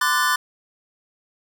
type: chord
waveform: square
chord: D dominant seventh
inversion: third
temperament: equal with one note detuned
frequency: 1025.6 / 1174.7 / 1480 / 1760 Hz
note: C6 / D6 / F#6 / A6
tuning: -35 / 0 / 0 / 0 cents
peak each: -24 dBFS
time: 0.01-0.36 s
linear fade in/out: 5 ms
effects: none